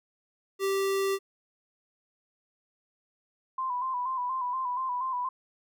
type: tone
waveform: square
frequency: 390.5 Hz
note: G4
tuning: 7 cents flat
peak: -26 dBFS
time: 0.59-1.19 s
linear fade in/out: 50 ms
type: tone with vibrato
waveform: sine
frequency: 1015 Hz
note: B5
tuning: 47 cents sharp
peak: -28 dBFS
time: 3.58-5.29 s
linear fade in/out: 5 ms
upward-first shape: square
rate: 4.2 Hz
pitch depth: 50 cents each way
effects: none